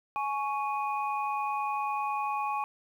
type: tone cluster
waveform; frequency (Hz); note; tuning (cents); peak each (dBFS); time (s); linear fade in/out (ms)
sine; 840 / 1110 / 2476; G#5 / C#6 / D#7; +19 / +2 / -9; -31 / -32 / -40; 0.16-2.64; 0
effects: 10-bit

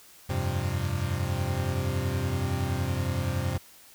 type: chord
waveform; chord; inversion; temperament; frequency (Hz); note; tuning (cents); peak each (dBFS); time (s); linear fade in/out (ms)
40% pulse; F suspended second; none; equal; 87.31 / 98 / 130.81; F2 / G2 / C3; 0 / 0 / 0; -30; 0.29-3.58; 10
effects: white hiss -53 dBFS RMS until 3.94 s

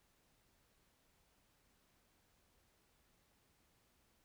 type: silence
effects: pink hiss -75 dBFS RMS until 4.24 s

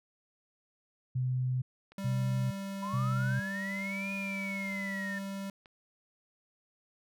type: tone bursts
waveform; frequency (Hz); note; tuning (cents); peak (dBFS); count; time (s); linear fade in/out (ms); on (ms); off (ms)
sine; 127.4; C3; -46; -28; 3; 1.15-3.4; 10; 470; 420
type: click train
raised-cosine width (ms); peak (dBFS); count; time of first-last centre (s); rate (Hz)
0.3; -38; 5; 1.92-5.658; 1.07
type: tone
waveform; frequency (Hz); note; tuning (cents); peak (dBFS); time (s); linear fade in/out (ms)
square; 196; G3; 0; -37; 1.98-5.5; 2
type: linear two-way sweep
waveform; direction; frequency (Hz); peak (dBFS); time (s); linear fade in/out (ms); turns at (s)
sine; up then down; 978 to 2466 to 1781; -36; 2.82-5.19; 10; 4.13
effects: none

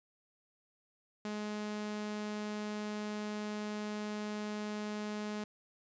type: tone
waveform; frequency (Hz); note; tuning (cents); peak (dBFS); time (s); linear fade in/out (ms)
sawtooth; 210.4; G#3; +23; -33; 1.25-5.44; 2
effects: resampled to 16000 Hz

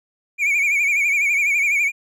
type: tone with vibrato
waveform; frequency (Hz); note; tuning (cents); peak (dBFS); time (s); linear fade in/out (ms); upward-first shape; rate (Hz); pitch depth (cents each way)
triangle; 2313; D7; -27; -14; 0.38-1.92; 50; sine; 12; 89
effects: none

